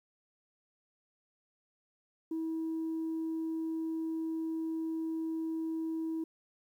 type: tone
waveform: sine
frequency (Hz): 323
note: E4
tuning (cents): -35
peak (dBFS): -31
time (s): 2.31-6.24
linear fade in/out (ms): 5
effects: tanh soft clip ceiling -30 dBFS + 11-bit